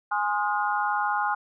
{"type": "chord", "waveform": "sine", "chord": "F minor seventh", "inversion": "first", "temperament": "equal with one note detuned", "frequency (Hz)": [830.6, 1046.5, 1244.5, 1431.2], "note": ["Ab5", "C6", "Eb6", "F6"], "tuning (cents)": [0, 0, 0, 42], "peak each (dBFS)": [-26, -30, -31, -29], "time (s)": [0.11, 1.35], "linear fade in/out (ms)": 10, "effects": []}